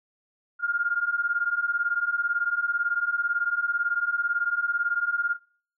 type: beating tone pair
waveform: sine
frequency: 1400 / 1418 Hz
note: F6 / F6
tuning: +4 / +26 cents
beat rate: 18 Hz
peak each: -28 / -26 dBFS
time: 0.59-5.37 s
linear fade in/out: 50 ms
effects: noise-tail reverb RT60 0.5 s tail -23 dB re dry